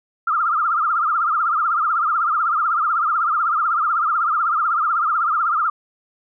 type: tone with vibrato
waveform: sine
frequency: 1287 Hz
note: E6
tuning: 42 cents flat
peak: -16 dBFS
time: 0.27-5.7 s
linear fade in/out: 5 ms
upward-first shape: triangle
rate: 16 Hz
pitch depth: 170 cents each way
effects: none